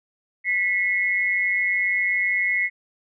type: tone pair together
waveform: sine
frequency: 1975.5 / 2168 Hz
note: B6 / C#7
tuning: 0 / -39 cents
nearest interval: major second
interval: 161 cents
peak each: -22 dBFS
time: 0.44-2.7 s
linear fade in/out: 50 ms
effects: none